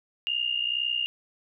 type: tone pair together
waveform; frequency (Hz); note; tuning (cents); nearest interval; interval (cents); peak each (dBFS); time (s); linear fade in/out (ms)
sine; 2794 / 2856; F7 / F7; 0 / +38; unison; 38; -28; 0.27-1.06; 0
effects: none